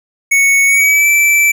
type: tone with pitch glide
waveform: square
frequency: 2217 to 2325 Hz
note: C#7 to D7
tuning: 0 to -18 cents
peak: -8 dBFS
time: 0.31-1.52 s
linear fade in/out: 10 ms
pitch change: +82 cents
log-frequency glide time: 0.66-1.08 s
effects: none